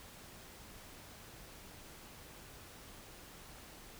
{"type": "silence", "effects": ["pink hiss -54 dBFS RMS until 3.99 s"]}